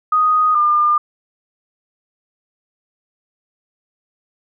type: tone pair in turn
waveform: sine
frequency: 1244.5 / 1203.5 Hz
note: D#6 / D6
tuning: 0 / +42 cents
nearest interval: minor second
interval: 58 cents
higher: first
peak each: -11 dBFS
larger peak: neither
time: 0.12-0.55 / 0.55-0.98 s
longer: neither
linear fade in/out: 5 ms
effects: none